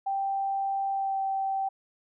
sine tone with pitch glide, 784 to 776.3 Hz, G5 to G5, 0 to -17 cents, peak -26 dBFS, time 0.06-1.69 s, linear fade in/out 10 ms, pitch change -17 cents, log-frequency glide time 0.92-1.19 s, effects none

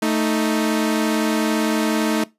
sawtooth tone pair together, 221 / 312.6 Hz, A3 / D#4, +8 / +8 cents, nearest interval tritone, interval 600 cents, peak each -16 / -17 dBFS, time 0.02-2.24 s, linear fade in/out 5 ms, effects noise-tail reverb RT60 0.2 s tail -20 dB re dry + resampled to 32000 Hz

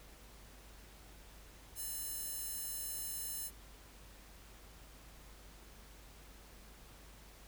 square tone with high-pass filter, 587.3 Hz, D5, in tune, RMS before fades -42 dBFS, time 1.75-3.51 s, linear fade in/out 50 ms, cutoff 10000 Hz, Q 0.78, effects added 50 Hz sine -57 dBFS peak until 7.47 s + pink hiss -59 dBFS RMS until 7.47 s

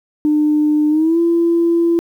sine tone with pitch glide, 301.1 to 338 Hz, D4 to E4, +43 to +43 cents, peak -10 dBFS, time 0.25-1.99 s, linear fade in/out 0 ms, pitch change +200 cents, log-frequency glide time 0.89-1.19 s, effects tanh soft clip ceiling -6 dBFS + 8-bit

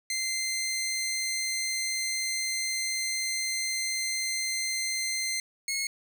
15% pulse tone pair in turn, 2081 / 2174 Hz, C7 / C#7, -10 / -34 cents, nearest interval minor second, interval 76 cents, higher second, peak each -22 dBFS, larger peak neither, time 0.1-5.4 / 5.68-5.87 s, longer first, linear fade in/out 2 ms, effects none

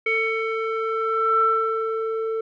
square tone with low-pass filter sweep, 446 Hz, A4, 23 cents sharp, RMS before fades -23 dBFS, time 0.06-2.41 s, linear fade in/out 5 ms, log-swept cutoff 2300 to 900 Hz, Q 8.7, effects none

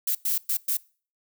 violet noise bursts at uneven times, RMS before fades -25 dBFS, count 4, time 0.07-0.15 / 0.25-0.38 / 0.49-0.57 / 0.68-0.77 s, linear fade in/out 5 ms, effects noise-tail reverb RT60 0.4 s tail -23 dB re dry

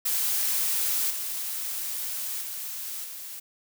blue noise with level steps, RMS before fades -26 / -32 / -35 / -39 dBFS, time 0.05-3.4 s, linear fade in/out 10 ms, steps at 1.1 / 2.41 / 3.04 s, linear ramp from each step 5 ms, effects none

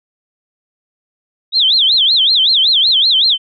sine tone with vibrato, 3591 Hz, A7, 35 cents sharp, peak -8 dBFS, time 1.52-3.38 s, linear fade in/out 50 ms, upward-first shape sine, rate 5.3 Hz, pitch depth 280 cents each way, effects none

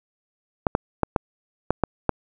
clicks, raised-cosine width 1 ms, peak -4 dBFS, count 7, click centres 0.668 / 0.751 / 1.033 / 1.162 / 1.706 / 1.837 / 2.093 s, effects none

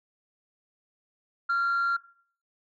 sine tone with amplitude modulation, 1382 Hz, F6, 19 cents flat, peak -19 dBFS, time 1.49-1.97 s, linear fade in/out 10 ms, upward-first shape sine, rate 262 Hz, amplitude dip 35%, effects noise-tail reverb RT60 0.5 s tail -21 dB re dry + tanh soft clip ceiling -21 dBFS

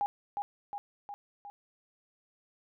sine tone with echo, 814 Hz, G#5, 35 cents flat, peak -27 dBFS, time 0.01-0.06 s, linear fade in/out 0 ms, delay 360 ms, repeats 4, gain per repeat -4 dB, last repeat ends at 1.5 s, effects none

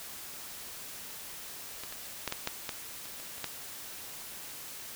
clicks, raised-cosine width 0.2 ms, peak -23 / -24 / -14 / -15 / -13 / -16 / -29 / -28 / -28 / -16 dBFS, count 10, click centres 1.836 / 1.925 / 2.277 / 2.324 / 2.474 / 2.692 / 3.056 / 3.2 / 3.381 / 3.443 s, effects white hiss -44 dBFS RMS until 4.95 s

